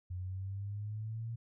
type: exponential sweep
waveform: sine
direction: up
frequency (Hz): 89.5 to 116.54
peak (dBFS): -37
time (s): 0.1-1.36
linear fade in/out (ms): 10
effects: none